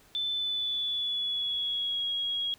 sine tone with pitch glide, 3520 to 3303 Hz, A7 to G#7, 0 to -10 cents, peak -28 dBFS, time 0.15-2.54 s, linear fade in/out 0 ms, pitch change -110 cents, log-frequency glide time 0.32-2.05 s, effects pink hiss -59 dBFS RMS until 2.58 s

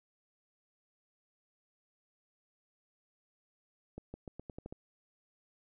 accelerating click train, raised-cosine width 2 ms, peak -30 dBFS, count 8, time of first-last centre 3.98-4.725 s, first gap 160 ms, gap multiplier 0.86, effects none

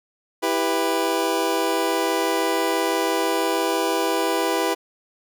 25% pulse chord, E minor, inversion none, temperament just, 329.6 / 395.6 / 494.4 Hz, E4 / G4 / B4, 0 / +16 / +2 cents, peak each -21 dBFS, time 0.42-4.75 s, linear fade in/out 20 ms, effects none

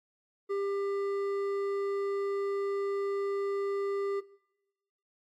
sine tone with hard clipping, 398 Hz, G4, 26 cents sharp, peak -31 dBFS, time 0.49-4.21 s, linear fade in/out 20 ms, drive 8 dB, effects noise-tail reverb RT60 1.0 s tail -22 dB re dry + AAC 64 kbps

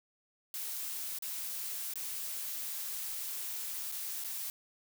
blue noise with dropouts, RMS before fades -39 dBFS, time 0.54-4.5 s, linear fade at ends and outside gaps 1 ms, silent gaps 1.187-1.223 / 1.937-1.956 / 3.917-3.922 / 4.239-4.244 s, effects none

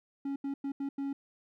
triangle tone bursts at uneven times, 277.2 Hz, C#4, in tune, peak -30 dBFS, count 5, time 0.25-0.36 / 0.44-0.54 / 0.64-0.72 / 0.8-0.89 / 0.98-1.13 s, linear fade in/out 5 ms, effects none

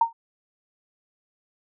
sine tone with exponential decay, 920 Hz, A#5, 23 cents flat, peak -12 dBFS, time 0.01-0.13 s, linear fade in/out 5 ms, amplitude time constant 25 ms, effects none

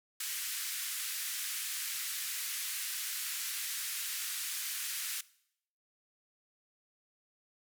white band-pass noise, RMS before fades -38 dBFS, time 0.2-5.21 s, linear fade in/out 5 ms, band 1500 to 15000 Hz, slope 24 dB/octave, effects noise-tail reverb RT60 0.7 s tail -20 dB re dry

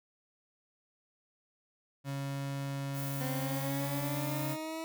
35% pulse tone, 138.59 Hz, C#3, in tune, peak -33 dBFS, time 2.04-4.57 s, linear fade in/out 50 ms
violet noise, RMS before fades -43 dBFS, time 2.93-4.58 s, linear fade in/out 50 ms
20% pulse exponential sweep, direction up, 255.9 to 325.2 Hz, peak -32 dBFS, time 3.21-4.84 s, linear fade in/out 0 ms
effects none

